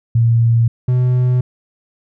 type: tone pair in turn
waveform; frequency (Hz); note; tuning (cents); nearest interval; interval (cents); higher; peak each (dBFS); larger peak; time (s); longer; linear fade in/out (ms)
sine / triangle; 116 / 125.49; A#2 / B2; -8 / +28; minor second; 136; second; -9; neither; 0.15-0.68 / 0.88-1.41; neither; 5
effects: none